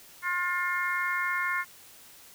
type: harmonic tone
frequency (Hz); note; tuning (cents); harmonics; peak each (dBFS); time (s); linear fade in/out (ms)
355.6; F4; +31; 3 / 4 / 5 / 6; -32 / -32 / -32 / -32; 0.22-1.65; 50
effects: white hiss -52 dBFS RMS until 2.34 s